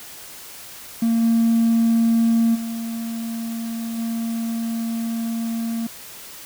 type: tone with level steps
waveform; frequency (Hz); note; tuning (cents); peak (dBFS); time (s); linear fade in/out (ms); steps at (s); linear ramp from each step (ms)
triangle; 228.9; A#3; -31; -13 / -11 / -23 / -20; 1.02-5.87; 5; 1.22 / 2.54 / 3.97; 20
effects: tanh soft clip ceiling -10 dBFS + white hiss -39 dBFS RMS until 6.45 s